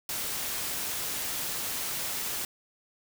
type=noise; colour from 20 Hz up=white; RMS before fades=-33 dBFS; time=0.09-2.45 s; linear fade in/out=2 ms; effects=none